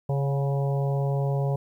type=harmonic tone with a mistuned harmonic; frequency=138.59 Hz; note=C#3; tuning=in tune; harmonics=1 / 3 / 4 / 5 / 6 / 7; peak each=-23 / -33 / -33 / -37 / -41 / -42 dBFS; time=0.09-1.56 s; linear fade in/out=5 ms; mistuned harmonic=5; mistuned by=+38 cents; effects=10-bit